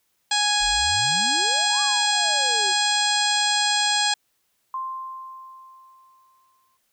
harmonic tone, 830.6 Hz, G#5, in tune, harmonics 1 / 2 / 3 / 4 / 5 / 6 / 7 / 8 / 9 / 10, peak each -25 / -27 / -31 / -25 / -26 / -29 / -36 / -37 / -28 / -34 dBFS, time 0.31-4.14 s, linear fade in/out 5 ms
sine exponential two-way sweep, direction up then down, 32.7 to 1199 to 357.4 Hz, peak -33 dBFS, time 0.59-2.74 s, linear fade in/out 50 ms, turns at 1.81 s
sine tone with exponential decay, 1050 Hz, C6, 6 cents sharp, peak -25 dBFS, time 4.74-6.77 s, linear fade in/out 2 ms, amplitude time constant 440 ms
effects white hiss -70 dBFS RMS until 6.92 s

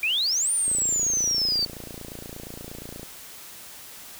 sine exponential two-way sweep, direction up then down, 2331 to 9360 to 4539 Hz, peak -21 dBFS, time 0.03-1.65 s, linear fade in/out 2 ms, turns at 0.52 s
click train, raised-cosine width 2 ms, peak -25 dBFS, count 68, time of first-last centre 0.68-3.031 s, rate 28.5 Hz
effects white hiss -43 dBFS RMS until 4.19 s

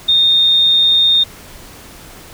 sine tone, 3665 Hz, A#7, 30 cents flat, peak -8 dBFS, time 0.08-1.24 s, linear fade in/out 10 ms, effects pink hiss -37 dBFS RMS until 2.33 s

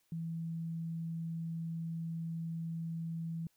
sine tone, 164.81 Hz, E3, in tune, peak -36 dBFS, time 0.12-3.47 s, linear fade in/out 2 ms, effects white hiss -75 dBFS RMS until 3.56 s

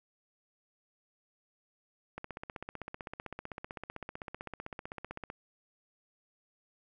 click train, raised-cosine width 0.5 ms, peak -25 dBFS, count 50, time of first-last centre 2.18-5.301 s, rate 15.7 Hz, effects none

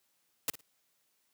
white noise with echo, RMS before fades -30 dBFS, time 0.48-0.5 s, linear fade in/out 2 ms, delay 55 ms, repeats 2, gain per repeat -15 dB, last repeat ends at 0.61 s, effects white hiss -75 dBFS RMS until 1.33 s + high-pass 100 Hz 12 dB/octave

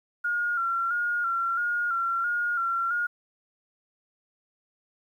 sine tone with vibrato, 1396.9 Hz, F6, in tune, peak -24 dBFS, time 0.24-3.07 s, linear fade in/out 10 ms, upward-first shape square, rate 1.5 Hz, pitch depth 39 cents each way, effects 10-bit

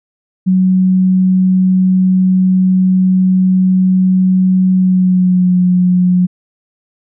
sine tone with pitch glide, 186 to 180.6 Hz, F#3 to F#3, +9 to -42 cents, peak -7 dBFS, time 0.46-6.27 s, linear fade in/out 20 ms, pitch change -51 cents, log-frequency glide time 4.74-5.58 s, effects none

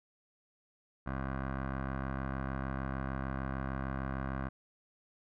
15% pulse tone with low-pass filter, 66.6 Hz, C2, 31 cents sharp, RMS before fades -37 dBFS, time 1.06-4.49 s, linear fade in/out 10 ms, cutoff 1400 Hz, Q 2.8, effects none

